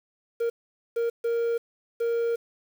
triangle tone bursts at uneven times, 466.2 Hz, A#4, in tune, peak -21 dBFS, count 4, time 0.4-0.5 / 0.96-1.1 / 1.24-1.58 / 2-2.36 s, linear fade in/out 10 ms, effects 8-bit

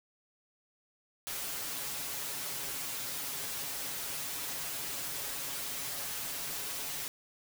white noise with comb filter, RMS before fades -38 dBFS, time 1.27-7.08 s, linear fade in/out 0 ms, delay 7.2 ms, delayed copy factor +0.75, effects none

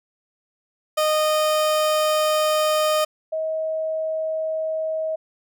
30% pulse / sine tone pair in turn, 616 / 634.8 Hz, D#5 / D#5, -17 / +35 cents, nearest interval minor second, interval 52 cents, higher second, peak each -15 / -22 dBFS, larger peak first, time 0.97-3.05 / 3.32-5.16 s, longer first, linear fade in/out 10 ms, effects none

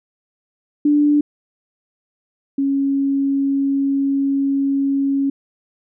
sine tone pair in turn, 293.7 / 275.9 Hz, D4 / C#4, 0 / -8 cents, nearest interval minor second, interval 108 cents, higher first, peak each -11 / -15 dBFS, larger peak first, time 0.85-1.21 / 2.58-5.3 s, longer second, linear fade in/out 5 ms, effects none

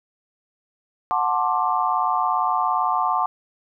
sine chord, D dominant seventh, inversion first, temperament just, 734.2 / 881 / 1057.2 / 1174.7 Hz, F#5 / A5 / C6 / D6, -14 / +2 / +18 / 0 cents, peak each -24 dBFS, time 1.11-3.26 s, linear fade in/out 0 ms, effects none

